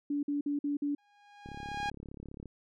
sine tone bursts, 288.3 Hz, D4, 32 cents flat, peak -29 dBFS, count 5, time 0.1-0.95 s, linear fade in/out 5 ms, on 130 ms, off 50 ms
sawtooth tone with exponential growth, 819 Hz, G#5, 24 cents flat, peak -26 dBFS, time 0.98-1.9 s, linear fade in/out 5 ms, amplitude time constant 200 ms
click train, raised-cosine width 3 ms, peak -32 dBFS, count 36, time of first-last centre 1.46-2.457 s, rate 35.1 Hz
effects low-pass 4000 Hz 12 dB/octave

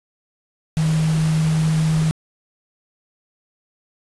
sine tone in noise, 158.1 Hz, D#3, 28 cents sharp, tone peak -15 dBFS, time 0.77-2.11 s, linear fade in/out 0 ms, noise pink, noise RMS -31 dBFS, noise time 0.77-2.11 s, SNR +13 dB, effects resampled to 24000 Hz

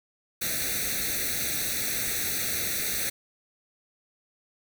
white noise with comb filter, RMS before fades -29 dBFS, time 0.41-3.1 s, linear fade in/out 10 ms, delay 0.49 ms, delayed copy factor +1, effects none

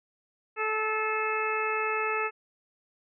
harmonic tone with a mistuned harmonic, 435.1 Hz, A4, 19 cents flat, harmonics 1 / 2 / 3 / 4 / 5 / 6, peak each -32 / -35 / -31 / -36 / -36 / -33 dBFS, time 0.56-2.31 s, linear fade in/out 50 ms, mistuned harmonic 5, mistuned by -20 cents, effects none

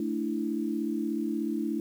sine chord, A suspended fourth, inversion none, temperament just, 220 / 293.3 / 330 Hz, A3 / D4 / E4, 0 / -2 / +2 cents, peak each -32 dBFS, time 0-1.8 s, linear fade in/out 2 ms, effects 9-bit

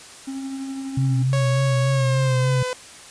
triangle tone with tremolo, 269 Hz, C4, 48 cents sharp, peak -24 dBFS, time 0.27-1.23 s, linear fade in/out 10 ms, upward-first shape triangle, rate 12 Hz, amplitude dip 35%
sine tone with vibrato, 130 Hz, C3, 11 cents flat, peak -17 dBFS, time 0.97-2.63 s, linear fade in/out 5 ms, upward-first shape sine, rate 3.4 Hz, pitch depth 51 cents each way
sawtooth tone with pitch glide, 553 to 504.2 Hz, C#5 to B4, -4 to +36 cents, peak -20 dBFS, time 1.33-2.73 s, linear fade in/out 0 ms, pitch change -160 cents, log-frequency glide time 1.89-2.54 s
effects white hiss -42 dBFS RMS until 3.1 s + resampled to 22050 Hz

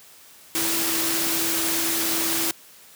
sine tone in noise, 329.6 Hz, E4, in tune, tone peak -30 dBFS, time 0.55-2.51 s, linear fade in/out 0 ms, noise white, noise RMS -24 dBFS, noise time 0.55-2.51 s, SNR -9 dB, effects white hiss -49 dBFS RMS until 2.95 s + high-pass 100 Hz 12 dB/octave

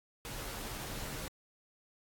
pink noise with comb filter, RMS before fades -42 dBFS, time 0.25-1.28 s, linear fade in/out 0 ms, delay 12 ms, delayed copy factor -0.55, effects AAC 64 kbps

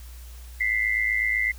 sine tone pair together, 1988 / 2096 Hz, B6 / C7, +11 / +2 cents, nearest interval minor second, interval 91 cents, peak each -24 dBFS, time 0.6-1.52 s, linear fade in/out 10 ms, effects added 60 Hz sine -39 dBFS peak until 1.58 s + white hiss -51 dBFS RMS until 1.58 s

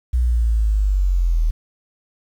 sine linear sweep, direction down, 62.1 to 38.85 Hz, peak -14 dBFS, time 0.13-1.51 s, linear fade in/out 10 ms, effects 8-bit

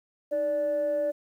sine tone pair together, 310.8 / 583 Hz, D#4 / D5, -2 / -13 cents, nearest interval major seventh, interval 1089 cents, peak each -35 / -23 dBFS, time 0.31-1.12 s, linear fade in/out 20 ms, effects tanh soft clip ceiling -21 dBFS + 10-bit

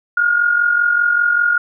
sine tone with amplitude modulation, 1425 Hz, F6, 34 cents sharp, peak -9 dBFS, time 0.17-1.58 s, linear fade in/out 5 ms, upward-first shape sine, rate 45.1 Hz, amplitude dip 60%, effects none

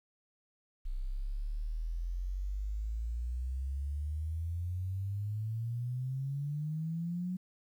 sine exponential sweep, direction up, 30.87 to 185 Hz, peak -33 dBFS, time 0.85-7.37 s, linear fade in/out 10 ms, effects 11-bit

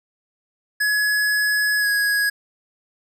square tone with pitch glide, 1690 to 1661 Hz, G#6 to G#6, +30 to 0 cents, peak -18 dBFS, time 0.8-2.3 s, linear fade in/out 10 ms, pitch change -30 cents, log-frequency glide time 1.79-1.87 s, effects none

